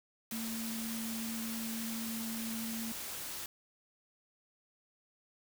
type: tone in noise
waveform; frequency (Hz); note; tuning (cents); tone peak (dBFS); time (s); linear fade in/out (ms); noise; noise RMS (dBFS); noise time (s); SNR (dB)
sine; 226.1; A3; +47; -38; 0.32-2.92; 2; white; -42; 0.31-3.46; +1
effects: none